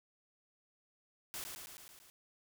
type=noise with echo; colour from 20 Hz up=white; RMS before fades=-43 dBFS; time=1.34-1.44 s; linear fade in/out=0 ms; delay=110 ms; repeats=6; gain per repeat=-3 dB; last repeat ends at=2.1 s; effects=none